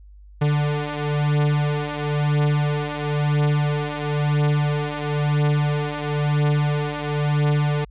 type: beating tone pair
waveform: 45% pulse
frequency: 146.83 / 147.82 Hz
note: D3 / D3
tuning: 0 / +12 cents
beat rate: 0.99 Hz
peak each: -23 / -21 dBFS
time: 0.41-7.85 s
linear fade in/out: 10 ms
effects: added 50 Hz sine -42 dBFS peak until 7.9 s + resampled to 8000 Hz